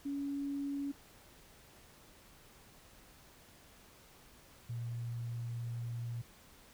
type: tone pair in turn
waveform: sine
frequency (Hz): 281.2 / 118.23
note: C#4 / A#2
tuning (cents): +25 / +25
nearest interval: octave + minor third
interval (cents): 1500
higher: first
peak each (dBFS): -35 / -37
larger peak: first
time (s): 0.05-0.92 / 4.69-6.22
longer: second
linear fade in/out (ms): 10
effects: pink hiss -60 dBFS RMS until 6.73 s